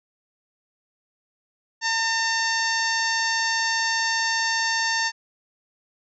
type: harmonic tone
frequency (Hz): 905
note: A5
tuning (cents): +48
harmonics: 1 / 2 / 3 / 4 / 5 / 6 / 7 / 8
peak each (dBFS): -28 / -24 / -34 / -36 / -30 / -30 / -32 / -41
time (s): 1.81-5.12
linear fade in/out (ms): 50
effects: none